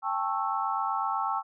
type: chord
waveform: sine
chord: A dominant seventh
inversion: third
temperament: just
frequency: 792 / 880 / 1100 / 1320 Hz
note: G5 / A5 / C#6 / E6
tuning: +18 / 0 / -14 / +2 cents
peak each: -32 dBFS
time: 0.02-1.43 s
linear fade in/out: 50 ms
effects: none